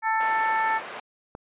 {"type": "harmonic tone", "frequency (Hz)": 442.8, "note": "A4", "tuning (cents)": 11, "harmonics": [2, 3, 4, 5], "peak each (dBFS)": [-23, -30, -28, -34], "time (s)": [0.02, 0.81], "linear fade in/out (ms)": 50}
{"type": "band-pass noise", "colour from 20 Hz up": "pink", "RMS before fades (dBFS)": -38, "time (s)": [0.2, 1], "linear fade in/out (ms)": 5, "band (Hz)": [550, 2200], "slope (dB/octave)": 12}
{"type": "click", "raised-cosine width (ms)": 1, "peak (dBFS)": -24, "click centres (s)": 1.351}
{"effects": ["resampled to 8000 Hz"]}